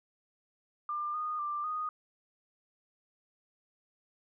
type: tone with pitch steps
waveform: sine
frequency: 1195 / 1230 / 1184 / 1239 Hz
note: D6 / D#6 / D6 / D#6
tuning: +30 / -20 / +14 / -8 cents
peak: -32 dBFS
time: 0.89-1.89 s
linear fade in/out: 2 ms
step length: 250 ms
effects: none